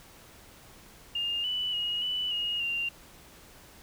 sine tone with pitch steps, 2819 / 2975 / 2883 / 2977 / 2868 / 2780 Hz, F7 / F#7 / F#7 / F#7 / F7 / F7, +16 / +9 / -46 / +10 / +45 / -9 cents, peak -28 dBFS, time 1.15-2.89 s, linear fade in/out 5 ms, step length 290 ms, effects pink hiss -53 dBFS RMS until 3.82 s

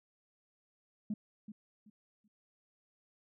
sine tone with echo, 211.5 Hz, G#3, 32 cents sharp, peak -32 dBFS, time 1.1-1.14 s, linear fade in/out 5 ms, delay 380 ms, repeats 3, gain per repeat -12 dB, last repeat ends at 2.28 s, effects tanh soft clip ceiling -29 dBFS

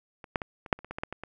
clicks, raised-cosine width 0.5 ms, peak -28 / -11 / -19 / -27 / -6 / -30 / -28 / -22 / -20 / -15 / -21 / -23 dBFS, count 12, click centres 0.242 / 0.358 / 0.418 / 0.662 / 0.728 / 0.79 / 0.846 / 0.91 / 0.985 / 1.035 / 1.126 / 1.236 s, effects none

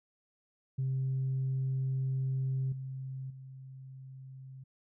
sine tone with level steps, 132.3 Hz, C3, 20 cents sharp, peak -28 / -37 / -45 dBFS, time 0.78-4.64 s, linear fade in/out 10 ms, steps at 2.72 / 3.3 s, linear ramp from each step 5 ms, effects tanh soft clip ceiling -26 dBFS

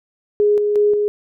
sine tone with tremolo, 415.3 Hz, G#4, in tune, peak -11 dBFS, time 0.4-1.08 s, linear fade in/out 0 ms, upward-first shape square, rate 2.8 Hz, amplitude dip 35%, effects none

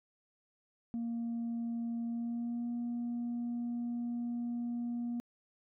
sine tone with pitch glide, 233.1 to 238.5 Hz, A#3 to A#3, 0 to +40 cents, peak -32 dBFS, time 0.94-5.2 s, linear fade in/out 0 ms, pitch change +40 cents, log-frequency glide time 2.06-2.7 s, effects tanh soft clip ceiling -32 dBFS

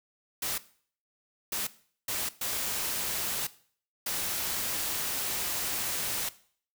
white noise bursts at uneven times, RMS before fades -32 dBFS, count 5, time 0.42-0.58 / 1.52-1.67 / 2.08-2.29 / 2.41-3.47 / 4.06-6.29 s, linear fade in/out 5 ms, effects noise-tail reverb RT60 0.5 s tail -17 dB re dry

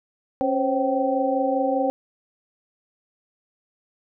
sine tone cluster, 273 / 518 / 543 / 773 Hz, C#4 / C5 / C#5 / G5, -26 / -17 / -36 / -24 cents, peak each -25 dBFS, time 0.41-1.9 s, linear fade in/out 0 ms, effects none

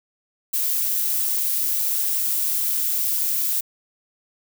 violet noise with amplitude modulation, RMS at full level -21 dBFS, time 0.53-3.61 s, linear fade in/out 10 ms, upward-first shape sine, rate 148 Hz, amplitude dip 30%, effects none

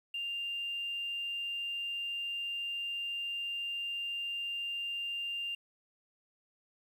triangle tone, 2794 Hz, F7, in tune, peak -31 dBFS, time 0.14-5.55 s, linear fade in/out 5 ms, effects tanh soft clip ceiling -32 dBFS + 11-bit

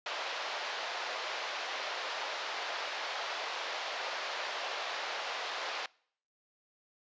pink band-pass noise, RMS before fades -38 dBFS, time 0.06-5.86 s, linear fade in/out 2 ms, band 560 to 4800 Hz, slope 24 dB/octave, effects noise-tail reverb RT60 0.6 s tail -25 dB re dry + resampled to 16000 Hz

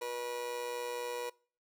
30% pulse tone with amplitude modulation, 485 Hz, B4, 31 cents flat, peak -31 dBFS, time 0.01-1.3 s, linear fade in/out 10 ms, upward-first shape sine, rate 124 Hz, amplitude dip 60%, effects noise-tail reverb RT60 0.4 s tail -23 dB re dry

